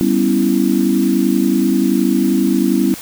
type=chord; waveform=sine; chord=C# half-diminished seventh; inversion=second; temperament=equal; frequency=196 / 246.9 / 277.2 / 329.6 Hz; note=G3 / B3 / C#4 / E4; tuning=0 / 0 / 0 / 0 cents; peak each=-17 dBFS; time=0.01-2.94 s; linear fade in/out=0 ms; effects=white hiss -32 dBFS RMS until 3.01 s